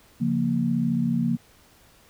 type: chord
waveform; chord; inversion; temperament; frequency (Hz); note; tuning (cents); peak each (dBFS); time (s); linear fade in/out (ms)
sine; Bb minor; first; just; 139.85 / 174.81 / 233.1; Db3 / F3 / Bb3; +16 / +2 / 0; -28 / -26 / -23; 0.2-1.37; 20
effects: pink hiss -56 dBFS RMS until 2.09 s